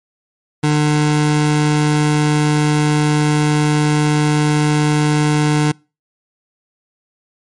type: tone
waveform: 25% pulse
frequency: 150 Hz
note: D3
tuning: 37 cents sharp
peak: -8 dBFS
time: 0.63-5.72 s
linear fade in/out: 10 ms
effects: noise-tail reverb RT60 0.3 s tail -25 dB re dry + MP3 48 kbps